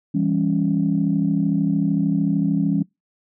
sine chord, C# diminished, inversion first, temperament just, 166.31 / 199.57 / 277.2 Hz, E3 / G3 / C#4, +16 / +31 / 0 cents, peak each -21 dBFS, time 0.14-2.83 s, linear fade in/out 10 ms, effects noise-tail reverb RT60 0.2 s tail -25 dB re dry + tanh soft clip ceiling -8 dBFS

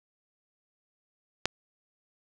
click, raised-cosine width 0.2 ms, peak -7 dBFS, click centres 1.456 s, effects none

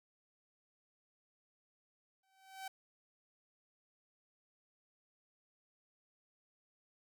sawtooth tone with exponential growth, 768 Hz, G5, 36 cents flat, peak -37 dBFS, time 2.23-2.68 s, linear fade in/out 5 ms, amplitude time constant 97 ms, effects none

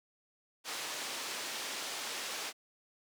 white band-pass noise, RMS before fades -40 dBFS, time 0.64-2.53 s, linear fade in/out 50 ms, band 300 to 5900 Hz, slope 12 dB/octave, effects none

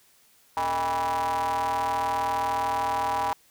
square ring-modulated tone, 87.31 Hz, F2, in tune, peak -22 dBFS, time 0.57-3.33 s, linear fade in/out 0 ms, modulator 893 Hz, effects white hiss -60 dBFS RMS until 3.5 s

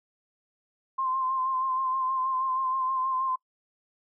sine tone with vibrato, 1046.5 Hz, C6, in tune, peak -25 dBFS, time 0.98-3.36 s, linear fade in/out 10 ms, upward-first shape sine, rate 6.3 Hz, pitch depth 33 cents each way, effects noise-tail reverb RT60 0.1 s tail -23 dB re dry

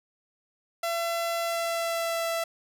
sawtooth tone with pitch glide, 675 to 666.1 Hz, E5 to E5, +41 to +18 cents, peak -23 dBFS, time 0.83-2.44 s, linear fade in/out 5 ms, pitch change -23 cents, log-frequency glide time 1.45-2.28 s, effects none

